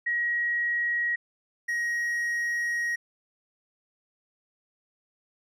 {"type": "tone pair in turn", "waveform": ["sine", "triangle"], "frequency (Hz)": [1900, 1889.8], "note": ["A#6", "A#6"], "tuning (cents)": [33, 23], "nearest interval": "unison", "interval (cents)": 10, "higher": "first", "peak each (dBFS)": -24, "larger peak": "neither", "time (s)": [[0.06, 1.16], [1.68, 2.96]], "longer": "second", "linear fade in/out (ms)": 10, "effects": []}